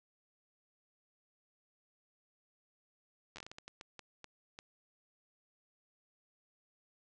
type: slowing click train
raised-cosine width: 0.2 ms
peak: -30 dBFS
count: 13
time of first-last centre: 3.36-4.589 s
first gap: 10 ms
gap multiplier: 1.38
effects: resampled to 22050 Hz + 11-bit